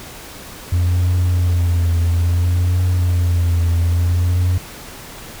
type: tone with vibrato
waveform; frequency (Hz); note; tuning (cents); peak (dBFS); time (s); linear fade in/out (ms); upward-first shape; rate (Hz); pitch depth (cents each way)
triangle; 87.31; F2; 0; -10; 0.72-4.58; 5; triangle; 0.59; 59
effects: tanh soft clip ceiling -7 dBFS + pink hiss -35 dBFS RMS until 5.4 s